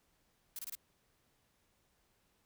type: noise bursts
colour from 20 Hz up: blue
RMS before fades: -43 dBFS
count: 4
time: 0.56-0.752 s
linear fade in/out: 2 ms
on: 30 ms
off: 24 ms
effects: pink hiss -75 dBFS RMS until 2.45 s